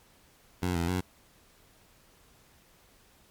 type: tone with pitch steps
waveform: 15% pulse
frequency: 89.9 / 84.6 / 91.3 Hz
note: F#2 / E2 / F#2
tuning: -49 / +45 / -23 cents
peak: -21 dBFS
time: 0.62-1.01 s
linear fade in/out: 10 ms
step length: 130 ms
effects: pink hiss -61 dBFS RMS until 3.3 s + MP3 96 kbps